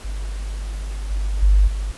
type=tone with level steps; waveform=sine; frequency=49.62 Hz; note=G1; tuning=22 cents sharp; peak=-24 / -19 / -10 / -21 dBFS; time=0.04-1.92 s; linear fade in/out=10 ms; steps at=1.1 / 1.42 / 1.67 s; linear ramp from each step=10 ms; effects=pink hiss -41 dBFS RMS until 1.97 s + resampled to 24000 Hz